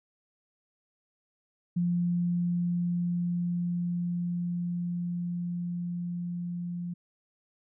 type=tone with level ramp; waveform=sine; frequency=174.61 Hz; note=F3; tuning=in tune; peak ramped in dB=-24 to -32 dBFS; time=1.76-6.94 s; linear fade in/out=10 ms; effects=none